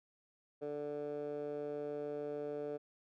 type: tone with band-pass filter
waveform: 15% pulse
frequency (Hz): 146.83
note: D3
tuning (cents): 0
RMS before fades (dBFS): -41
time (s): 0.61-2.78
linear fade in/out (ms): 20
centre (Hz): 490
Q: 3.1
effects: none